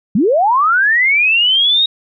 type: linear sweep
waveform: sine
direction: up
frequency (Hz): 170.7 to 3795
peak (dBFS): -9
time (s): 0.15-1.86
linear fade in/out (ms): 5
effects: none